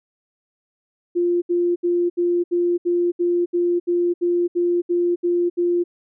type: tone bursts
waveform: sine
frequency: 349.2 Hz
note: F4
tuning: in tune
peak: -16 dBFS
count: 14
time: 1.15-5.84 s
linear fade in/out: 20 ms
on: 270 ms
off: 70 ms
effects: none